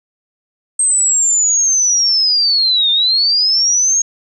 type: linear two-way sweep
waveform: sine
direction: down then up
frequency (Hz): 8372 to 3590 to 6590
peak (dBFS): -10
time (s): 0.79-4.02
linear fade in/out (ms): 5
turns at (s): 2.91
effects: none